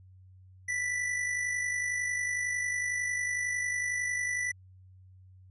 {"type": "tone with amplitude modulation", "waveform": "square", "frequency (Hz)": 1975.5, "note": "B6", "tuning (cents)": 0, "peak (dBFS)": -28, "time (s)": [0.68, 4.52], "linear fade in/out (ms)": 10, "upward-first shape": "sine", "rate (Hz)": 51, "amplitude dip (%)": 45, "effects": ["added 93 Hz sine -52 dBFS peak until 5.5 s", "resampled to 24000 Hz"]}